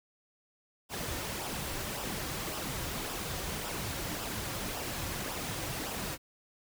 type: noise with flanger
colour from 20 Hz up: pink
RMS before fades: -37 dBFS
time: 0.89-6.18 s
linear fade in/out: 50 ms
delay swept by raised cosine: 0.46 to 4.76 ms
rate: 1.8 Hz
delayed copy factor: -0.5
effects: none